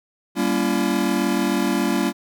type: chord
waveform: square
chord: G diminished seventh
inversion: none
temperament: just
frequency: 196 / 235.2 / 282.2 / 338.7 Hz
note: G3 / Bb3 / Db4 / Fb4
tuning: 0 / +16 / +31 / +47 cents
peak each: -25 dBFS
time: 0.35-2.13 s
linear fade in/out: 50 ms
effects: none

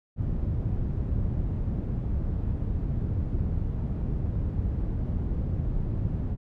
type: low-pass noise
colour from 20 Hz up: white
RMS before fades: -28 dBFS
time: 0.16-6.37 s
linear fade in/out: 50 ms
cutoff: 110 Hz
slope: 12 dB/octave
effects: none

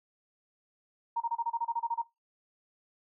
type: tone bursts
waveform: sine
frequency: 932.3 Hz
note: A#5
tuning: in tune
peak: -27 dBFS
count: 12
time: 1.16-2.02 s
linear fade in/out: 10 ms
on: 46 ms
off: 28 ms
effects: noise-tail reverb RT60 0.2 s tail -19 dB re dry

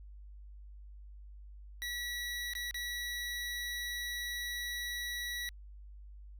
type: tone with dropouts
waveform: 25% pulse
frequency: 1937 Hz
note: B6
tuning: 34 cents flat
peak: -33 dBFS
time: 1.82-5.49 s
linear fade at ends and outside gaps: 0 ms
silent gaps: 2.535-2.552 / 2.71-2.744 s
effects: added 50 Hz sine -48 dBFS peak until 6.39 s

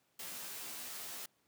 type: noise with comb filter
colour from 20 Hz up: white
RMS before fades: -45 dBFS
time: 0.19-1.26 s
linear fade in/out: 5 ms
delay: 14 ms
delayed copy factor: -0.8
effects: pink hiss -75 dBFS RMS until 1.47 s + high-pass 150 Hz 12 dB/octave

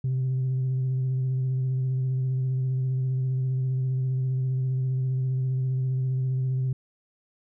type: tone with vibrato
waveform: sine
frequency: 130 Hz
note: C3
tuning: 11 cents flat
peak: -21 dBFS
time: 0.04-6.73 s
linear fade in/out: 5 ms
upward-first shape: square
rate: 15 Hz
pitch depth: 17 cents each way
effects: tanh soft clip ceiling -21 dBFS

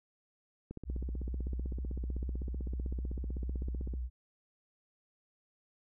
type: click train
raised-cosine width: 3 ms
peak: -29 dBFS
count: 52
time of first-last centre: 0.71-3.938 s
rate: 15.8 Hz
type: tone with vibrato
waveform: sine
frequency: 61.74 Hz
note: B1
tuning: in tune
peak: -34 dBFS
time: 0.85-4.1 s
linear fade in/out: 50 ms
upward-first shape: sine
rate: 6.5 Hz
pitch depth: 47 cents each way
effects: none

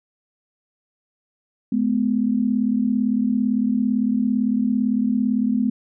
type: tone pair together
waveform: sine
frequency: 213.4 / 251.2 Hz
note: G#3 / B3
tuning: +47 / +30 cents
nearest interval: minor third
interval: 283 cents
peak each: -20 dBFS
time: 1.72-5.7 s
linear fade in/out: 5 ms
effects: none

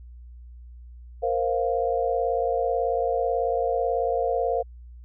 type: chord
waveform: sine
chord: Bb suspended second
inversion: none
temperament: just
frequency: 466.2 / 524.4 / 699.2 Hz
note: Bb4 / C5 / F5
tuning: 0 / +4 / +2 cents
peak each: -26 dBFS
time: 1.22-4.63 s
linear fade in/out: 20 ms
effects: added 60 Hz sine -41 dBFS peak until 5.04 s

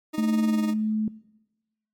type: tone with tremolo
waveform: 40% pulse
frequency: 309.5 Hz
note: D#4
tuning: 9 cents flat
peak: -26 dBFS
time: 0.13-0.74 s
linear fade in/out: 20 ms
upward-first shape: sine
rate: 20 Hz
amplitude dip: 65%
type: tone with pitch glide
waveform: sine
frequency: 220 to 216.1 Hz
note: A3 to A3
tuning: 0 to -31 cents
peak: -21 dBFS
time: 0.18-1.08 s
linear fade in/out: 2 ms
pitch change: -31 cents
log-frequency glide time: 0.47-0.61 s
effects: noise-tail reverb RT60 1.0 s tail -21 dB re dry + MP3 96 kbps

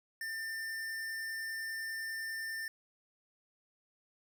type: tone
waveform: square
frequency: 1795 Hz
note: A6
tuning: 34 cents sharp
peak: -38 dBFS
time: 0.21-2.68 s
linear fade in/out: 2 ms
effects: none

